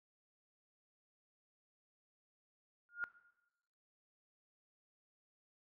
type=tone with exponential growth; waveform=sine; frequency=1420 Hz; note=F6; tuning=28 cents sharp; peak=-32 dBFS; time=2.89-3.04 s; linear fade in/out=0 ms; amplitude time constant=32 ms; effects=noise-tail reverb RT60 1.0 s tail -18 dB re dry